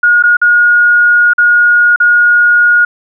sine tone with dropouts, 1438 Hz, F#6, 50 cents flat, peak -4 dBFS, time 0.03-2.85 s, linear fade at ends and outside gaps 5 ms, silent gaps 0.226-0.236 / 0.369-0.415 / 1.335-1.381 / 1.961-2.001 s, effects none

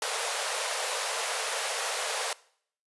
pink high-pass noise, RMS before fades -31 dBFS, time 0.02-2.33 s, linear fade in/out 2 ms, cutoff 440 Hz, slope 96 dB/octave, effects noise-tail reverb RT60 0.6 s tail -21 dB re dry + resampled to 24000 Hz

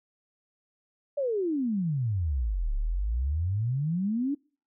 sine exponential two-way sweep, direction down then up, 591 to 33.88 to 296.3 Hz, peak -25 dBFS, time 1.17-4.35 s, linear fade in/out 10 ms, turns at 2.74 s, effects noise-tail reverb RT60 0.4 s tail -26 dB re dry

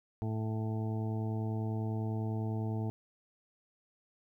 harmonic tone, 110 Hz, A2, in tune, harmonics 1 / 2 / 3 / 4 / 6 / 7 / 8, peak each -33 / -39 / -43 / -45 / -49 / -50 / -51 dBFS, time 0.22-2.9 s, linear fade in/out 0 ms, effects 12-bit

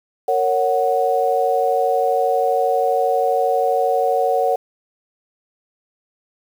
sine chord, F# major, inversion first, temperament just, 462.5 / 555 / 740 Hz, A#4 / C#5 / F#5, -14 / +2 / 0 cents, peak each -20 / -20 / -18 dBFS, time 0.28-4.56 s, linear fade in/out 5 ms, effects 7-bit

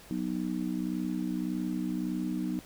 sine chord, B major, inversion second, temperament just, 185.21 / 246.9 / 308.7 Hz, F#3 / B3 / D#4, +2 / 0 / -14 cents, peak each -34 dBFS, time 0.11-2.59 s, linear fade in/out 0 ms, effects pink hiss -52 dBFS RMS until 2.65 s

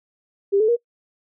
sine tone with pitch steps, 398.1 / 434.1 / 473.4 Hz, G4 / A4 / A#4, +27 / -23 / +27 cents, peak -14 dBFS, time 0.52-0.766 s, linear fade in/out 20 ms, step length 82 ms, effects noise-tail reverb RT60 0.1 s tail -24 dB re dry

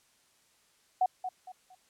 sine tone with echo, 741 Hz, F#5, 2 cents sharp, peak -22 dBFS, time 1.01-1.06 s, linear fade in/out 5 ms, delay 230 ms, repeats 3, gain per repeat -10 dB, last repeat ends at 1.75 s, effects white hiss -67 dBFS RMS until 1.89 s + low-pass 10000 Hz 12 dB/octave

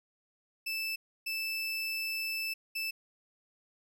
30% pulse tone bursts at uneven times, 2637 Hz, E7, in tune, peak -30 dBFS, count 3, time 0.66-0.96 / 1.26-2.54 / 2.75-2.91 s, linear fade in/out 10 ms, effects none

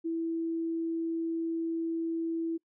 sine tone, 329.6 Hz, E4, in tune, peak -29 dBFS, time 0.04-2.58 s, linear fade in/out 20 ms, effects noise-tail reverb RT60 0.1 s tail -25 dB re dry

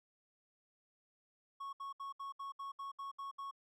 triangle tone bursts, 1104 Hz, C#6, 7 cents flat, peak -40 dBFS, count 10, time 1.6-3.512 s, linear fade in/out 10 ms, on 130 ms, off 68 ms, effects none

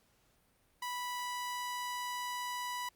sawtooth tone, 985 Hz, B5, 5 cents flat, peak -33 dBFS, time 0.82-2.89 s, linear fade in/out 5 ms, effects pink hiss -71 dBFS RMS until 2.95 s + Opus 48 kbps

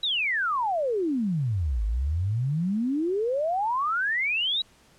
sine exponential two-way sweep, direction down then up, 3951 to 50.4 to 3951 Hz, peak -23 dBFS, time 0.03-4.62 s, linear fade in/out 5 ms, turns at 1.84 s, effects pink hiss -58 dBFS RMS until 4.98 s + low-pass 10000 Hz 12 dB/octave

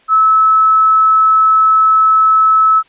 sine tone, 1300 Hz, E6, 24 cents flat, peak -6 dBFS, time 0.08-2.83 s, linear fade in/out 50 ms, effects white hiss -50 dBFS RMS until 2.88 s + resampled to 8000 Hz

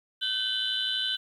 sine tone cluster, 1532 / 2987 / 3099 / 3526 / 3968 Hz, G6 / F#7 / G7 / A7 / B7, -40 / +16 / -21 / +3 / +7 cents, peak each -35 / -30 / -33 / -32 / -34 dBFS, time 0.21-1.17 s, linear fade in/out 20 ms, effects tanh soft clip ceiling -18 dBFS + 10-bit

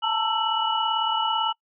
sine tone cluster, 877 / 915 / 1331 / 2944 Hz, A5 / A#5 / E6 / F#7, -6 / -32 / +16 / -9 cents, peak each -27 dBFS, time 0.02-1.53 s, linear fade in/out 20 ms, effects noise-tail reverb RT60 0.1 s tail -25 dB re dry

